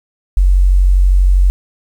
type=tone; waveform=sine; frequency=46.25 Hz; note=F#1; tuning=in tune; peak=-6 dBFS; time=0.37-1.5 s; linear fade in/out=0 ms; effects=7-bit